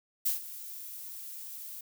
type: noise with ADSR envelope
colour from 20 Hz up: violet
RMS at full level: -27 dBFS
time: 0.25-1.81 s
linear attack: 14 ms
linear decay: 130 ms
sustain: -16 dB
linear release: 5 ms
effects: none